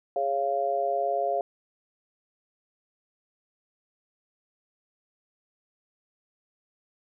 sine chord, Db major, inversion second, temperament just, 415.8 / 554.4 / 693 Hz, Ab4 / Db5 / F5, +2 / 0 / -14 cents, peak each -32 / -29 / -26 dBFS, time 0.16-1.41 s, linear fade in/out 2 ms, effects none

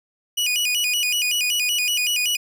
sawtooth tone with vibrato, 2689 Hz, E7, 34 cents sharp, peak -16 dBFS, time 0.37-2.37 s, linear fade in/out 10 ms, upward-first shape square, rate 5.3 Hz, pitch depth 150 cents each way, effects 9-bit

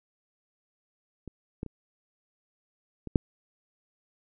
clicks, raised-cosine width 3 ms, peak -27 / -20 / -27 / -24 / -7 dBFS, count 5, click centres 1.277 / 1.631 / 1.663 / 3.073 / 3.158 s, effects none

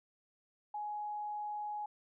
sine tone, 837 Hz, G#5, 13 cents sharp, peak -37 dBFS, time 0.74-1.86 s, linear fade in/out 5 ms, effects none

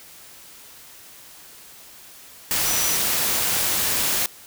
sine tone in noise, 5900 Hz, F#8, 6 cents flat, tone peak -26 dBFS, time 2.66-2.96 s, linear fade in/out 0 ms, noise white, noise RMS -22 dBFS, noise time 2.51-4.26 s, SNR -7 dB, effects white hiss -45 dBFS RMS until 4.46 s

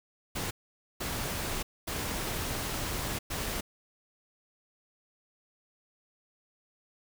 pink noise bursts at uneven times, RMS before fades -34 dBFS, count 4, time 0.35-0.51 / 1-1.63 / 1.87-3.19 / 3.3-3.61 s, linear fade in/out 10 ms, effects none

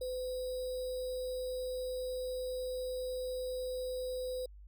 sine tone with sample-and-hold, 508 Hz, B4, 49 cents sharp, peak -35 dBFS, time 0.01-4.46 s, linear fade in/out 5 ms, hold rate 4410 Hz, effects added 50 Hz sine -50 dBFS peak until 4.67 s

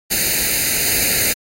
white noise with comb filter, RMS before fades -17 dBFS, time 0.1-1.34 s, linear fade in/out 20 ms, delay 0.45 ms, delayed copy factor +0.95, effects AAC 48 kbps

